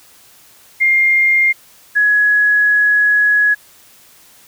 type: tone pair in turn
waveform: sine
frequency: 2116 / 1679.5 Hz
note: C7 / G#6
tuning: +19 / +19 cents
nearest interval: major third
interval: 400 cents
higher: first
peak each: -9 dBFS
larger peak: neither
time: 0.8-1.53 / 1.95-3.55 s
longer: second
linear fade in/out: 20 ms
effects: white hiss -46 dBFS RMS until 4.47 s